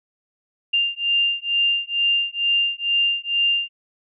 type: beating tone pair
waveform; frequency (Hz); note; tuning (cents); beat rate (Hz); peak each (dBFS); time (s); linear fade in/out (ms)
sine; 2794 / 2796.2; F7 / F7; 0 / +1; 2.2; -21 / -21; 0.73-3.69; 10
effects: none